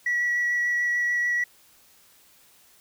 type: tone with vibrato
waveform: sine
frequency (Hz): 1935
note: B6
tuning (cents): -36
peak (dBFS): -20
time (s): 0.06-1.44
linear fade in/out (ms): 5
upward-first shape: sine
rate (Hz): 6.8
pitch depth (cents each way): 9
effects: tanh soft clip ceiling -19 dBFS + white hiss -57 dBFS RMS until 2.8 s